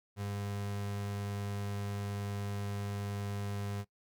35% pulse tone, 101.1 Hz, G#2, 46 cents flat, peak -34 dBFS, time 0.16-3.85 s, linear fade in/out 50 ms, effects noise-tail reverb RT60 0.1 s tail -19 dB re dry

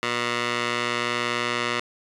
15% pulse tone with band-pass filter, 120.2 Hz, B2, 46 cents flat, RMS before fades -26 dBFS, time 0.03-1.8 s, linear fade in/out 0 ms, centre 2200 Hz, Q 0.91, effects resampled to 24000 Hz + 7-bit

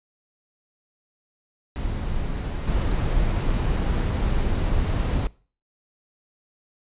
brown noise with level steps, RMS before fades -27 / -22 dBFS, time 1.76-5.27 s, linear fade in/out 0 ms, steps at 2.67 s, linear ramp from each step 10 ms, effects noise-tail reverb RT60 0.4 s tail -22 dB re dry + resampled to 8000 Hz

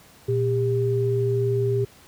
sine tone pair together, 118.68 / 399.2 Hz, A#2 / G4, +31 / +32 cents, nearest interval octave + major sixth, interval 2101 cents, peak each -22 dBFS, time 0.28-1.85 s, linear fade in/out 10 ms, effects pink hiss -51 dBFS RMS until 2.07 s + high-pass 60 Hz 12 dB/octave

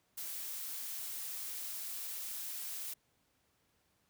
blue noise, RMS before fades -42 dBFS, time 0.17-2.94 s, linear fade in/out 10 ms, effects pink hiss -75 dBFS RMS until 4.09 s + high-pass 60 Hz 12 dB/octave

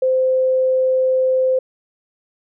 sine tone, 518 Hz, C5, 17 cents flat, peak -13 dBFS, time 0.02-1.59 s, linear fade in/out 5 ms, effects none

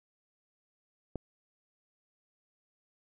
click, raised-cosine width 2 ms, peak -22 dBFS, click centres 1.157 s, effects none

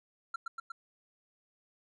triangle tone with echo, 1363 Hz, F6, 43 cents flat, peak -31 dBFS, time 0.34-0.36 s, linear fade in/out 5 ms, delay 120 ms, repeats 3, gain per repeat -2 dB, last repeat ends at 0.72 s, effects resampled to 24000 Hz

